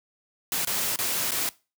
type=noise with dropouts; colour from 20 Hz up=white; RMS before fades=-27 dBFS; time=0.52-1.49 s; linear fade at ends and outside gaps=1 ms; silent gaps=0.649-0.672 / 0.96-0.988 / 1.309-1.318 s; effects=noise-tail reverb RT60 0.3 s tail -21 dB re dry + high-pass 100 Hz 12 dB/octave